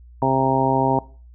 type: harmonic tone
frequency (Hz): 133.1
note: C3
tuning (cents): +30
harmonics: 1 / 2 / 3 / 4 / 5 / 6 / 7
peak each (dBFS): -24 / -23 / -25 / -27 / -24 / -24 / -21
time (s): 0.22-0.99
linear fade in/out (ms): 2
effects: noise-tail reverb RT60 0.4 s tail -21 dB re dry + added 60 Hz sine -42 dBFS peak until 1.34 s